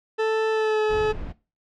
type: tone with pitch glide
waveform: 40% pulse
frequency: 440 to 429.2 Hz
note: A4 to A4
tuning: 0 to -43 cents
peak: -19 dBFS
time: 0.18-1.13 s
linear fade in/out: 20 ms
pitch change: -43 cents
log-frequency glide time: 0.51-0.81 s
type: noise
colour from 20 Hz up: brown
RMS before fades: -33 dBFS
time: 0.89-1.33 s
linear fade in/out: 20 ms
effects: noise-tail reverb RT60 0.3 s tail -19 dB re dry + low-pass 3000 Hz 12 dB/octave